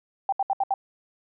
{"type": "tone bursts", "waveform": "sine", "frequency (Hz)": 784, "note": "G5", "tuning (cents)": 0, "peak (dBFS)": -20, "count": 5, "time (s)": [0.29, 0.74], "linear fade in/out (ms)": 2, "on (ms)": 34, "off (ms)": 70, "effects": []}